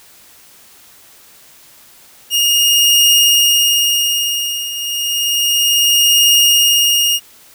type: tone with tremolo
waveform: sawtooth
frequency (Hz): 2847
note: F7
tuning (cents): +33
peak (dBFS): -4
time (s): 2.3-7.2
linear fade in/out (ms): 50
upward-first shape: triangle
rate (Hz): 0.31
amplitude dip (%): 80
effects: white hiss -44 dBFS RMS until 7.54 s